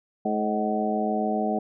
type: harmonic tone with a mistuned harmonic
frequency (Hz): 107.1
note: A2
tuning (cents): -46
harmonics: 2 / 3 / 4 / 5 / 6 / 7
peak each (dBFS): -27 / -33 / -31 / -37 / -30 / -28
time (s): 0.25-1.59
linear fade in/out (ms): 5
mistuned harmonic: 6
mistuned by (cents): -40
effects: none